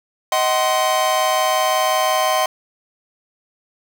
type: chord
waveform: 45% pulse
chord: C diminished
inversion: first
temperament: just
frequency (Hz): 627.9 / 753.5 / 1046.5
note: Eb5 / Gb5 / C6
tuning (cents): +16 / +31 / 0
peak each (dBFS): -20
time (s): 0.32-2.46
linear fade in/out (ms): 2
effects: none